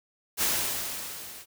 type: noise with level ramp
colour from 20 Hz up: white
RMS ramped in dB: -24 to -45 dBFS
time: 0.37-1.46 s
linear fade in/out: 50 ms
effects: none